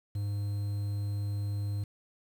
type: tone with quantisation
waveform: triangle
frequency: 101.7 Hz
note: G#2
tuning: 36 cents flat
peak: -28 dBFS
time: 0.15-1.84 s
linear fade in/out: 5 ms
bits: 9
effects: none